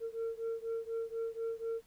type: beating tone pair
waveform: sine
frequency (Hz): 454 / 458.1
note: A#4 / A#4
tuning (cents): -46 / -30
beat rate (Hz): 4.1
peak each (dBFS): -36 / -37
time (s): 0-1.82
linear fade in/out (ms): 50
effects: tanh soft clip ceiling -32 dBFS + pink hiss -67 dBFS RMS until 1.86 s